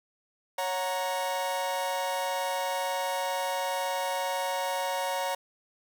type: chord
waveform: 40% pulse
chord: F# major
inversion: second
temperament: equal with one note detuned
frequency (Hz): 554.4 / 732.3 / 932.3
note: C#5 / F#5 / A#5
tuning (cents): 0 / -18 / 0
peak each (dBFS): -32 / -34 / -31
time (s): 0.58-5.35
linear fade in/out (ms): 5
effects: none